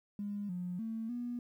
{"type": "tone with pitch steps", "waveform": "triangle", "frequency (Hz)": [204.2, 178.7, 224.1, 241.9], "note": ["G#3", "F3", "A3", "B3"], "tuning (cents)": [-29, 40, 32, -36], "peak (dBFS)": -32, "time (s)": [0.19, 1.39], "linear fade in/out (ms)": 2, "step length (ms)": 300, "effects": ["tanh soft clip ceiling -34 dBFS", "12-bit"]}